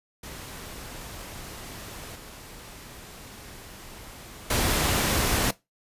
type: noise with level steps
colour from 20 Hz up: pink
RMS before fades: -40 / -44 / -24 dBFS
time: 0.23-5.51 s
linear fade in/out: 5 ms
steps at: 2.15 / 4.5 s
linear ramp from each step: 5 ms
effects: noise-tail reverb RT60 0.2 s tail -19 dB re dry + resampled to 32000 Hz